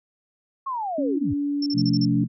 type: linear sweep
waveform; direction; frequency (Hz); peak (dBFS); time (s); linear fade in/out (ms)
sine; down; 1108.7 to 69.8; -25; 0.66-1.34; 10
type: tone with pitch glide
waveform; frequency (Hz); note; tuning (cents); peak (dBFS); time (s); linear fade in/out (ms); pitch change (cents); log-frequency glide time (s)
sine; 278.6 to 286.9; C#4 to D4; +9 to -40; -22; 0.98-2.24; 5; +51; 1.15-1.22
type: tone bursts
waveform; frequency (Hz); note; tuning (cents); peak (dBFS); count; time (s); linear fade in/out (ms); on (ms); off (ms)
sine; 5370; E8; +31; -27; 6; 1.62-2.052; 5; 42; 36
type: chord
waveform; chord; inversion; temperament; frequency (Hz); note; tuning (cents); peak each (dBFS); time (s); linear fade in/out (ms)
sine; F major; second; equal with one note detuned; 128.05 / 174.61 / 220; C3 / F3 / A3; -37 / 0 / 0; -24; 1.73-2.28; 50
effects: none